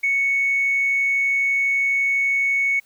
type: tone with tanh clipping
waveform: triangle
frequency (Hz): 2217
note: C#7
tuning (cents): 0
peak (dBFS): -17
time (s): 0.03-2.8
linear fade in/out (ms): 10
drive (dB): 4
effects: white hiss -58 dBFS RMS until 2.85 s